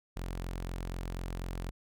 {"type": "tone", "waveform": "sawtooth", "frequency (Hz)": 44.11, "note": "F1", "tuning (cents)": 18, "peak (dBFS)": -32, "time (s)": [0.16, 1.71], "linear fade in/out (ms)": 10, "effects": []}